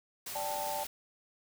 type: noise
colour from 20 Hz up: white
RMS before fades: -41 dBFS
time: 0.26-0.87 s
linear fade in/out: 5 ms
type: chord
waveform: sine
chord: D suspended fourth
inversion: none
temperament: equal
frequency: 587.3 / 784 / 880 Hz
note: D5 / G5 / A5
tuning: 0 / 0 / 0 cents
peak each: -39 / -39 / -37 dBFS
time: 0.35-0.84 s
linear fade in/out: 5 ms
effects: none